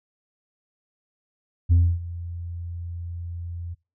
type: tone with ADSR envelope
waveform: sine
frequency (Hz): 85.9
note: F2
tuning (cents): -28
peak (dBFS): -10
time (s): 1.69-3.75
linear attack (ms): 29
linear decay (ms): 270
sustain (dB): -20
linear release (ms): 21
effects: noise-tail reverb RT60 0.3 s tail -26 dB re dry + tanh soft clip ceiling -12 dBFS